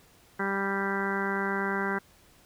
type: harmonic tone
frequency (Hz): 196.6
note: G3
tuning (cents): +5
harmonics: 1 / 2 / 3 / 4 / 5 / 6 / 7 / 8 / 9 / 10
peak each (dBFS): -33 / -33 / -43 / -38 / -36 / -40 / -37 / -33 / -44 / -38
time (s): 0.39-1.99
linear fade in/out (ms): 10
effects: pink hiss -59 dBFS RMS until 2.45 s